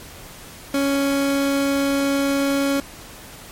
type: tone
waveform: 30% pulse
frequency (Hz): 277.9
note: C#4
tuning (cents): +4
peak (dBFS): -15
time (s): 0.74-2.8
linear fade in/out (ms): 2
effects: pink hiss -40 dBFS RMS until 3.51 s + MP3 64 kbps